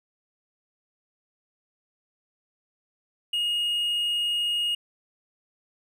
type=tone with hard clipping; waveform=triangle; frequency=2866 Hz; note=F7; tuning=44 cents sharp; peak=-24 dBFS; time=3.33-4.75 s; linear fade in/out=5 ms; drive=5 dB; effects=none